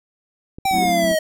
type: clicks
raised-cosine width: 3 ms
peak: -22 dBFS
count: 9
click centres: 0.585 / 0.655 / 0.712 / 0.745 / 0.784 / 0.855 / 0.893 / 1.042 / 1.114 s
type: exponential sweep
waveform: square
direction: down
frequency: 785 to 622.3 Hz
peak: -17 dBFS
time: 0.65-1.19 s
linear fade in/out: 5 ms
type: tone with exponential growth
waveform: sine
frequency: 381.9 Hz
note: G4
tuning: 45 cents flat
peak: -22 dBFS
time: 0.71-0.84 s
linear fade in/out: 2 ms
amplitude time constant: 27 ms
type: chord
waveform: triangle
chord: F# half-diminished seventh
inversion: none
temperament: equal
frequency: 185 / 220 / 261.6 / 329.6 Hz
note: F#3 / A3 / C4 / E4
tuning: 0 / 0 / 0 / 0 cents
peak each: -22 / -27 / -27 / -24 dBFS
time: 0.71-1.16 s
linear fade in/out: 50 ms
effects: none